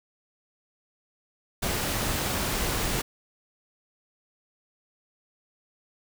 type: noise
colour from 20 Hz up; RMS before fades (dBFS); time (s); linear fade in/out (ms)
pink; -28; 1.62-3.02; 10
effects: none